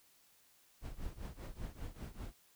brown noise with tremolo, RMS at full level -41 dBFS, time 0.81-2.34 s, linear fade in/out 50 ms, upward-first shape triangle, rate 5.1 Hz, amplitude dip 95%, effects white hiss -68 dBFS RMS until 2.55 s

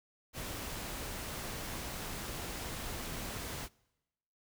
pink noise, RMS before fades -41 dBFS, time 0.33-3.69 s, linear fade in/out 50 ms, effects noise-tail reverb RT60 1.0 s tail -25 dB re dry

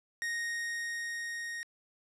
45% pulse tone with level ramp, 1864.7 Hz, A#6, in tune, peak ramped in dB -32 to -37 dBFS, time 0.22-1.63 s, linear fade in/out 0 ms, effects low-pass 10000 Hz 12 dB/octave

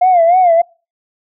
sine tone with vibrato, 703 Hz, F5, 11 cents sharp, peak -5 dBFS, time 0.01-0.62 s, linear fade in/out 10 ms, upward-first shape sine, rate 3.3 Hz, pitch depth 110 cents each way, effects noise-tail reverb RT60 0.3 s tail -23 dB re dry + tanh soft clip ceiling -3 dBFS

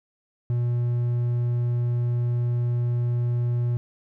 triangle tone, 120.5 Hz, B2, 42 cents flat, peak -19 dBFS, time 0.5-3.77 s, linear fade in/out 0 ms, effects none

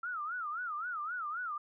sine tone with vibrato, 1325 Hz, E6, 9 cents sharp, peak -35 dBFS, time 0.03-1.58 s, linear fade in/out 5 ms, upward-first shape sine, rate 3.8 Hz, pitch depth 200 cents each way, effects none

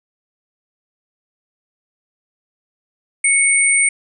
sine tone pair together, 2217 / 8868 Hz, C#7 / C#9, 0 / 0 cents, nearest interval 2 octaves, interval 2400 cents, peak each -14 dBFS, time 3.24-3.89 s, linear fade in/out 5 ms, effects none

